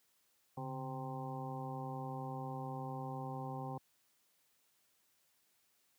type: harmonic tone with a mistuned harmonic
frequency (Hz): 130.81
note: C3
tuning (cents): 0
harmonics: 1 / 2 / 3 / 4 / 6 / 7 / 8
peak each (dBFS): -43 / -48 / -52 / -50 / -46 / -52 / -52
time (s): 0.57-3.78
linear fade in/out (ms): 5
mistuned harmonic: 1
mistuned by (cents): +110
effects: white hiss -75 dBFS RMS until 5.98 s + high-pass 80 Hz 12 dB/octave